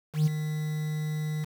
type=tone with ADSR envelope; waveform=triangle; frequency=153.4 Hz; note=D#3; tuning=24 cents flat; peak=-15 dBFS; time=0.13-1.45 s; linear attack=130 ms; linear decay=20 ms; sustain=-11 dB; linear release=14 ms; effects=tanh soft clip ceiling -14 dBFS + 7-bit